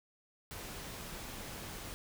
pink noise, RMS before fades -45 dBFS, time 0.51-1.94 s, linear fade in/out 0 ms, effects none

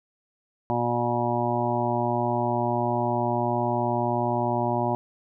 harmonic tone, 120.1 Hz, B2, 48 cents flat, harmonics 1 / 2 / 3 / 5 / 6 / 7 / 8, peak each -30 / -30 / -30 / -30 / -30 / -30 / -30 dBFS, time 0.7-4.95 s, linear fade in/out 0 ms, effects none

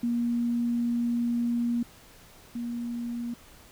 sine tone pair in turn, 237.4 / 237.4 Hz, A#3 / A#3, +32 / +32 cents, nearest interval unison, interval 0 cents, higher neither, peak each -24 / -30 dBFS, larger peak first, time 0.03-1.83 / 2.55-3.34 s, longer first, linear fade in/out 5 ms, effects pink hiss -53 dBFS RMS until 3.71 s

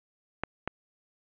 clicks, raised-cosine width 0.5 ms, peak -14 / -15 dBFS, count 2, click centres 0.436 / 0.676 s, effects resampled to 8000 Hz + 9-bit

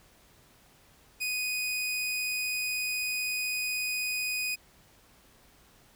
sawtooth tone, 2489 Hz, D#7, in tune, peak -26 dBFS, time 1.2-4.56 s, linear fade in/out 20 ms, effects pink hiss -60 dBFS RMS until 5.95 s

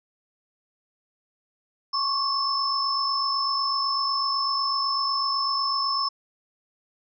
sine tone cluster, 1090 / 1138 / 5270 Hz, C#6 / C#6 / E8, -29 / +45 / -1 cents, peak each -26 / -34 / -25 dBFS, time 1.93-6.09 s, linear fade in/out 10 ms, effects none

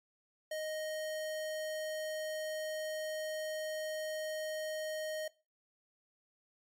square tone, 622.3 Hz, D#5, in tune, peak -37 dBFS, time 0.51-5.28 s, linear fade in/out 5 ms, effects noise-tail reverb RT60 0.3 s tail -20 dB re dry + MP3 64 kbps

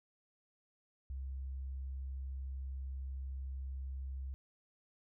sine tone, 66.5 Hz, C2, 29 cents sharp, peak -39 dBFS, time 1.1-4.34 s, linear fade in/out 0 ms, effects none

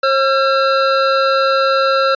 square tone pair together, 538 / 1355.7 Hz, C5 / E6, +48 / +48 cents, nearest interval octave + major third, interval 1600 cents, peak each -15 dBFS, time 0.03-2.15 s, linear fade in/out 5 ms, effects resampled to 11025 Hz

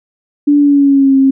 sine tone with pitch glide, 290 to 269 Hz, D4 to C4, -22 to +48 cents, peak -5 dBFS, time 0.47-1.31 s, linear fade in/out 10 ms, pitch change -130 cents, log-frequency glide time 0.58-1.15 s, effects none

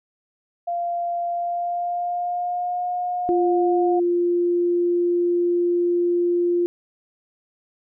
sine tone with pitch glide, 693 to 717 Hz, F5 to F5, -14 to +45 cents, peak -22 dBFS, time 0.67-4 s, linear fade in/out 10 ms, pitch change +59 cents, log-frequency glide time 1.29-2.86 s
sine tone, 349.2 Hz, F4, in tune, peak -17 dBFS, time 3.29-6.66 s, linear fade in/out 0 ms
effects none

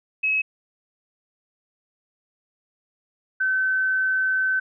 sine tone pair in turn, 2567 / 1529.5 Hz, E7 / G6, -47 / -43 cents, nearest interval major sixth, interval 896 cents, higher first, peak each -19 dBFS, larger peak neither, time 0.23-0.42 / 3.4-4.6 s, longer second, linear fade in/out 10 ms, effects none

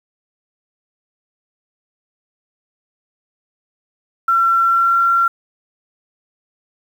sine tone with pitch glide, 1356 to 1368.6 Hz, E6 to F6, +49 to -35 cents, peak -11 dBFS, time 4.28-5.28 s, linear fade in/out 5 ms, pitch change +16 cents, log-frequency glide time 4.64-4.96 s, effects 7-bit

